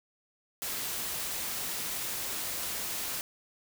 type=noise; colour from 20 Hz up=white; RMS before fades=-35 dBFS; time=0.62-3.21 s; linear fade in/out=0 ms; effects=none